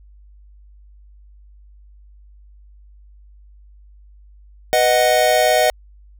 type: chord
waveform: square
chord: B major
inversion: none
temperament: equal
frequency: 493.9 / 622.3 / 740 Hz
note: B4 / D#5 / F#5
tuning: 0 / 0 / 0 cents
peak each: -21 / -16 / -18 dBFS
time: 4.73-5.7 s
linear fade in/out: 0 ms
effects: added 50 Hz sine -43 dBFS peak until 6.19 s